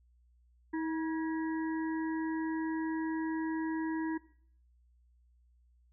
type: harmonic tone with a mistuned harmonic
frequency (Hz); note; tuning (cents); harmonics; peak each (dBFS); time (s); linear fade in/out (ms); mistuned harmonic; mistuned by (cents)
320; D#4; +49; 1 / 3 / 5 / 6; -32 / -42 / -46 / -48; 0.73-4.18; 10; 5; +59
effects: noise-tail reverb RT60 0.6 s tail -19 dB re dry + added 60 Hz sine -63 dBFS peak until 5.92 s